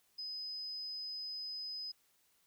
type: tone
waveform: sine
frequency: 5030 Hz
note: D#8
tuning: 18 cents sharp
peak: -40 dBFS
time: 0.18-1.92 s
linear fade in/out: 10 ms
effects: white hiss -73 dBFS RMS until 2.46 s